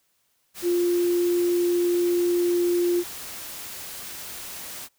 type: tone in noise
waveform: sine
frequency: 350 Hz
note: F4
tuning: 4 cents sharp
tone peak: -19 dBFS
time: 0.62-3.04 s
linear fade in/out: 50 ms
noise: white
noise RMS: -37 dBFS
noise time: 0.54-4.89 s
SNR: +15 dB
effects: white hiss -69 dBFS RMS until 4.98 s